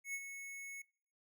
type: tone with ADSR envelope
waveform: square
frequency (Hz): 2200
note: C#7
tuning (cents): -14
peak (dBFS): -38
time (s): 0.04-0.82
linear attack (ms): 100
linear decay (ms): 53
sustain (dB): -8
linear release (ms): 6
effects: noise-tail reverb RT60 0.5 s tail -24 dB re dry